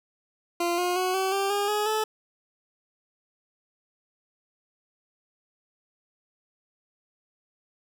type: tone with pitch steps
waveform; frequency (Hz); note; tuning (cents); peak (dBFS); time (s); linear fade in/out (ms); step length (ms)
20% pulse; 345.5 / 356.9 / 368.6 / 380.7 / 393.2 / 406.2 / 419.5 / 433.3; F4 / F4 / F#4 / F#4 / G4 / G#4 / G#4 / A4; -19 / +38 / -7 / +49 / +5 / -38 / +17 / -27; -19; 0.6-2.04; 5; 180
effects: none